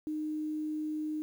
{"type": "tone", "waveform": "sine", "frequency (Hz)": 307.2, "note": "D#4", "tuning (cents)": -22, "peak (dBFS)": -32, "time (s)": [0.07, 1.22], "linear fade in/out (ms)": 0, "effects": ["10-bit"]}